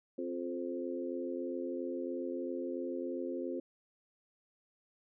harmonic tone with a mistuned harmonic, 87.31 Hz, F2, in tune, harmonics 3 / 4 / 5 / 6, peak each -40 / -39 / -44 / -42 dBFS, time 0.18-3.6 s, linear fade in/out 5 ms, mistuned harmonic 5, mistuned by -17 cents, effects none

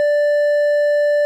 sine tone with hard clipping, 587.3 Hz, D5, in tune, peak -14 dBFS, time 0-1.25 s, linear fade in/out 0 ms, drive 5 dB, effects none

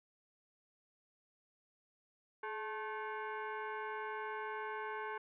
sine tone with frequency modulation, 224.2 Hz, A3, 33 cents sharp, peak -39 dBFS, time 2.43-5.18 s, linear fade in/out 5 ms, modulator 651 Hz, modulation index 2.4, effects none

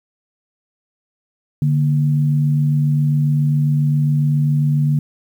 sine tone pair together, 146.83 / 234.2 Hz, D3 / A#3, 0 / +8 cents, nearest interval minor sixth, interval 808 cents, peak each -13 / -24 dBFS, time 1.62-4.99 s, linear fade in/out 2 ms, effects 8-bit

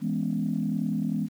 sine chord, C# minor seventh, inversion first, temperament equal, 164.81 / 207.7 / 246.9 / 277.2 Hz, E3 / G#3 / B3 / C#4, 0 / 0 / 0 / 0 cents, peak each -30 / -28 / -30 / -34 dBFS, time 0-1.29 s, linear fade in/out 50 ms, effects tanh soft clip ceiling -16 dBFS + 9-bit

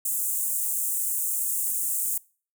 pink high-pass noise, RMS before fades -27 dBFS, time 0.05-2.18 s, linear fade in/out 5 ms, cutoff 7500 Hz, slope 48 dB/octave, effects noise-tail reverb RT60 0.4 s tail -23 dB re dry

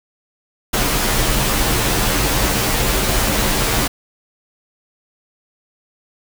pink noise with comb filter, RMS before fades -17 dBFS, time 0.73-3.88 s, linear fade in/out 10 ms, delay 12 ms, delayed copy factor -0.95, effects none

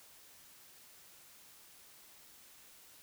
silence, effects white hiss -59 dBFS RMS until 3.02 s

